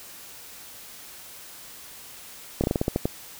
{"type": "slowing click train", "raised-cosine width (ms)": 2, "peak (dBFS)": -9, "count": 9, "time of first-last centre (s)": [2.61, 3.055], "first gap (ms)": 28, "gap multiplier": 1.19, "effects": ["white hiss -44 dBFS RMS until 3.39 s"]}